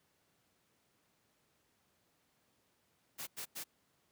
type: noise bursts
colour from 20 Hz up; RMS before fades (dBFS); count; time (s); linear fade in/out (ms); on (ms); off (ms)
white; -43; 3; 3.18-3.642; 20; 92; 93
effects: pink hiss -75 dBFS RMS until 4.11 s + high-pass 100 Hz 12 dB/octave